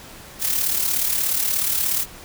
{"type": "noise with amplitude modulation", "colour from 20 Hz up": "blue", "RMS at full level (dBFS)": -19, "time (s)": [0.39, 2.06], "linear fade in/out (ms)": 50, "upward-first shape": "sine", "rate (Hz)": 36.8, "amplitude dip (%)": 55, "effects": ["pink hiss -41 dBFS RMS until 2.24 s"]}